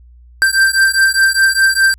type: beating tone pair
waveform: square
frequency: 1568 / 1572.9 Hz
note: G6 / G6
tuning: 0 / +5 cents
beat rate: 4.9 Hz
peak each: -13 dBFS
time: 0.42-1.94 s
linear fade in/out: 0 ms
effects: added 60 Hz sine -39 dBFS peak until 1.98 s + resampled to 32000 Hz